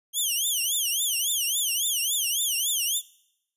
10% pulse tone with vibrato, 3136 Hz, G7, in tune, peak -16 dBFS, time 0.13-3.02 s, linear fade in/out 50 ms, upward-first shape triangle, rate 3.6 Hz, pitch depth 260 cents each way, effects noise-tail reverb RT60 0.8 s tail -22 dB re dry + resampled to 32000 Hz

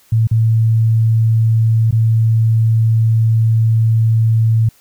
sine tone with dropouts, 112.5 Hz, A2, 39 cents sharp, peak -9 dBFS, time 0.12-4.69 s, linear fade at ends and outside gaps 5 ms, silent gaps 0.272-0.312 / 1.91-1.925 s, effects white hiss -51 dBFS RMS until 4.8 s

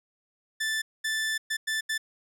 sawtooth tone bursts at uneven times, 1760 Hz, A6, in tune, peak -23 dBFS, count 5, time 0.6-0.82 / 1.04-1.38 / 1.5-1.57 / 1.67-1.81 / 1.89-1.98 s, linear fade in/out 10 ms, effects low-pass 12000 Hz 12 dB/octave

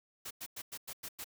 white noise bursts, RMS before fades -43 dBFS, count 7, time 0.25-1.244 s, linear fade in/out 10 ms, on 58 ms, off 98 ms, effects none

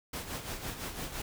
pink noise with tremolo, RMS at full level -37 dBFS, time 0.13-1.22 s, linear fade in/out 5 ms, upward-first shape sine, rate 5.9 Hz, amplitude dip 60%, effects none

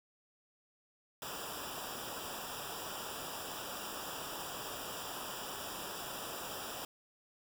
pink noise with comb filter, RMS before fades -43 dBFS, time 1.22-6.85 s, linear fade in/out 2 ms, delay 0.47 ms, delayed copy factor -0.9, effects none

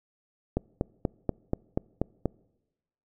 click train, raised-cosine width 2 ms, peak -12 dBFS, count 8, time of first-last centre 0.57-2.257 s, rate 4.15 Hz, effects noise-tail reverb RT60 1.0 s tail -26 dB re dry

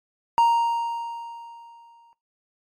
triangle tone with exponential decay, 932.3 Hz, A#5, in tune, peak -12 dBFS, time 0.38-2.13 s, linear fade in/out 0 ms, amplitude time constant 380 ms, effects noise-tail reverb RT60 0.2 s tail -19 dB re dry + AAC 64 kbps

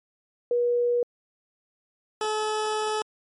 sine / 20% pulse tone pair in turn, 482.3 / 429.7 Hz, B4 / A4, -41 / -41 cents, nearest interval major second, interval 200 cents, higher first, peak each -20 dBFS, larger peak neither, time 0.51-1.03 / 2.21-3.02 s, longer second, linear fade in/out 2 ms, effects MP3 48 kbps

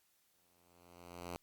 5% pulse tone with exponential growth, 87.31 Hz, F2, in tune, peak -30 dBFS, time 0.34-1.36 s, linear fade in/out 0 ms, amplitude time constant 220 ms, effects white hiss -75 dBFS RMS until 1.42 s + Opus 48 kbps

